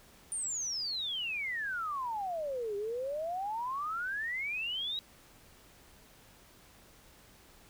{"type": "exponential two-way sweep", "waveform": "sine", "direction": "down then up", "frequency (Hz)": [9310, 396.6, 3885], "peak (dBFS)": -33, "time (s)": [0.32, 4.99], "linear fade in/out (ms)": 0, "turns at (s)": 2.76, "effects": ["pink hiss -59 dBFS RMS until 7.69 s"]}